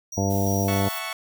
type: tone with tremolo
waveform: square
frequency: 5770 Hz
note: F#8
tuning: 44 cents flat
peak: -33 dBFS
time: 0.12-0.81 s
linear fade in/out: 5 ms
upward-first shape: square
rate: 2.9 Hz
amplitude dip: 55%
type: harmonic tone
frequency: 98 Hz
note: G2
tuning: in tune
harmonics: 1 / 2 / 3 / 4 / 5 / 6 / 7 / 9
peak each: -24 / -26 / -30 / -33 / -31 / -34 / -29 / -36 dBFS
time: 0.17-0.89 s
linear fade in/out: 10 ms
type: noise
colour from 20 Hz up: violet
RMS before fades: -35 dBFS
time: 0.29-1 s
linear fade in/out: 20 ms
type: chord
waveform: 15% pulse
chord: F# minor seventh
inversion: third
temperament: equal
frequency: 659.3 / 740 / 880 / 1108.7 Hz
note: E5 / F#5 / A5 / C#6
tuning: 0 / 0 / 0 / 0 cents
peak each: -29 / -31 / -32 / -26 dBFS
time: 0.68-1.13 s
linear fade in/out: 2 ms
effects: none